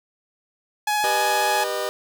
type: tone with vibrato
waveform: sawtooth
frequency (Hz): 840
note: G#5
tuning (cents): +19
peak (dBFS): -16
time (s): 0.87-1.64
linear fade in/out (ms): 5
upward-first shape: sine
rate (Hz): 15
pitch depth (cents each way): 11
type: chord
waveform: sawtooth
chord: G augmented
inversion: none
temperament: just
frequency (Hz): 392 / 490 / 612.5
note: G4 / B4 / D#5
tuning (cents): 0 / -14 / -27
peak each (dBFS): -26 / -25 / -23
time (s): 1.04-1.89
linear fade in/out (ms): 0
effects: none